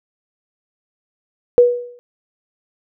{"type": "tone with exponential decay", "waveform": "sine", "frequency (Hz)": 486, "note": "B4", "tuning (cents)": -28, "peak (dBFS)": -3, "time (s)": [1.58, 1.99], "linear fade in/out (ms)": 0, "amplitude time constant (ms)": 88, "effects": []}